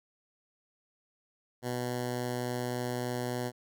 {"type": "tone with notch filter", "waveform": "10% pulse", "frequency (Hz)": 123.47, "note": "B2", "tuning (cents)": 0, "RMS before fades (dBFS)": -34, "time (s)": [1.62, 3.52], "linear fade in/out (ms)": 50, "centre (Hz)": 2500, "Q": 1.8, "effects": []}